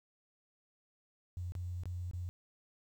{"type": "tone with dropouts", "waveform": "sine", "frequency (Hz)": 89, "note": "F2", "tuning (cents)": 33, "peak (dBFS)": -37, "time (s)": [1.37, 2.29], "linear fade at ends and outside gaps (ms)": 0, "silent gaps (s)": [[1.521, 1.552], [1.835, 1.856], [2.112, 2.134]], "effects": ["11-bit"]}